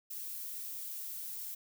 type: noise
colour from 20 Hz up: violet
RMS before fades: -42 dBFS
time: 0.1-1.55 s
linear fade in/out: 10 ms
effects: none